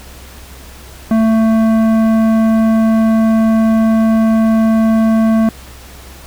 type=tone with tanh clipping; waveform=sine; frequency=222.6 Hz; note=A3; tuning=20 cents sharp; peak=-10 dBFS; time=1.11-5.49 s; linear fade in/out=2 ms; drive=13 dB; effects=added 65 Hz sine -35 dBFS peak until 6.26 s + pink hiss -37 dBFS RMS until 6.26 s